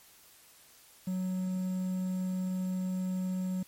triangle tone with quantisation, 185 Hz, F#3, in tune, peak -28 dBFS, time 1.07-3.63 s, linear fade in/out 5 ms, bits 9, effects white hiss -58 dBFS RMS until 3.67 s + MP3 64 kbps

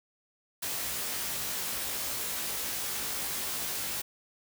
white noise with comb filter, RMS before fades -34 dBFS, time 0.62-4.02 s, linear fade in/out 10 ms, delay 18 ms, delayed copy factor +0.9, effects none

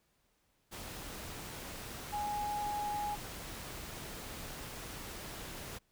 sine tone in noise, 830.6 Hz, G#5, in tune, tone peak -34 dBFS, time 2.12-3.16 s, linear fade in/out 20 ms, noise pink, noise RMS -45 dBFS, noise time 0.71-5.79 s, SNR +8 dB, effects pink hiss -75 dBFS RMS until 5.91 s

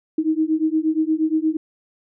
sine beating tone pair, 311.1 / 319.6 Hz, D#4 / D#4, 0 / +47 cents, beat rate 8.5 Hz, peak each -20 dBFS, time 0.18-1.57 s, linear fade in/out 5 ms, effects none

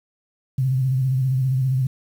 sine tone with vibrato, 130.81 Hz, C3, in tune, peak -17 dBFS, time 0.58-1.87 s, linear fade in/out 5 ms, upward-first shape square, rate 15 Hz, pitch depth 46 cents each way, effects 8-bit

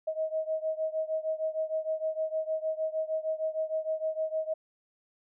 sine beating tone pair, 630 / 636.5 Hz, D#5 / D#5, +21 / +39 cents, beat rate 6.5 Hz, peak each -31 / -33 dBFS, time 0.07-4.54 s, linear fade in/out 10 ms, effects none

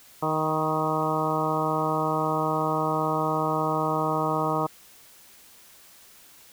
harmonic tone with a mistuned harmonic, 156.2 Hz, D#3, 7 cents sharp, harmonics 1 / 2 / 3 / 4 / 5 / 6 / 7 / 8, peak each -31 / -31 / -31 / -31 / -31 / -31 / -31 / -31 dBFS, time 0.22-4.67 s, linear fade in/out 10 ms, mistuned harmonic 6, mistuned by +27 cents, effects white hiss -52 dBFS RMS until 6.52 s

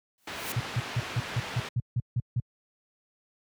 white noise with exponential growth, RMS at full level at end -33 dBFS, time 0.18-0.52 s, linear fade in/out 1 ms, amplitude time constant 73 ms
white low-pass noise, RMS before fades -38 dBFS, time 0.27-1.69 s, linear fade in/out 5 ms, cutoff 2700 Hz, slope 12 dB/octave
sine tone bursts, 120 Hz, B2, 49 cents flat, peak -23 dBFS, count 10, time 0.56-2.4 s, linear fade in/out 5 ms, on 40 ms, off 160 ms
effects high-pass 60 Hz 12 dB/octave

